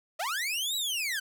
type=linear two-way sweep; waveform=sawtooth; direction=up then down; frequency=586 to 3951 to 1488 Hz; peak=-26 dBFS; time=0.19-1.2 s; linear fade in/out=10 ms; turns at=0.76 s; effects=none